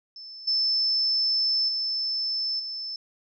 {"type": "tone with level steps", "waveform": "sine", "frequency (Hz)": 5274, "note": "E8", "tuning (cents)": 0, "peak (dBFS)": [-39, -21, -25, -31], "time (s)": [0.16, 2.96], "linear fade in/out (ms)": 2, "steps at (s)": [0.47, 1.68, 2.59], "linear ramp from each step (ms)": 10, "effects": []}